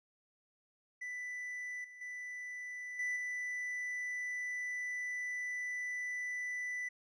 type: tone with level steps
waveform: triangle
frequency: 1985 Hz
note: B6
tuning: 8 cents sharp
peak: -38 / -49 / -40 / -32 / -35 dBFS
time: 1.01-6.89 s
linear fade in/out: 10 ms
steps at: 1.84 / 2.01 / 2.99 / 3.16 s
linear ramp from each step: 5 ms
effects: resampled to 22050 Hz